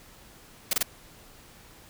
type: noise bursts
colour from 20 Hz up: white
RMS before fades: -24 dBFS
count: 3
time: 0.71-0.829 s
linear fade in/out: 5 ms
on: 23 ms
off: 25 ms
effects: pink hiss -52 dBFS RMS until 1.89 s